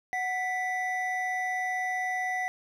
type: tone pair together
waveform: triangle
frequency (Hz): 740 / 1975.6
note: F#5 / B6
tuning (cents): 0 / 0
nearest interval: octave + perfect fourth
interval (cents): 1700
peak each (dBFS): -29 / -29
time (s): 0.13-2.48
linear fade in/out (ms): 0
effects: none